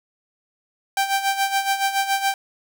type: tone with tremolo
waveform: sawtooth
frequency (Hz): 784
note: G5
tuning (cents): 0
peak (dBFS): -13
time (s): 0.97-2.34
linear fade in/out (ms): 2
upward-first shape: sine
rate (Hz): 7.1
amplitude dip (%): 70
effects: none